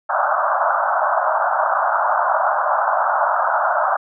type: band-pass noise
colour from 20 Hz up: pink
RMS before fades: -18 dBFS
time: 0.09-3.97 s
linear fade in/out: 10 ms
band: 600 to 1500 Hz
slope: 96 dB/octave
effects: none